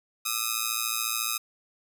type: ring-modulated tone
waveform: 5% pulse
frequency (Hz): 1264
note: D#6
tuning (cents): +27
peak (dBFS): -12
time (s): 0.25-1.38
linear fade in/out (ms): 10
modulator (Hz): 57
effects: none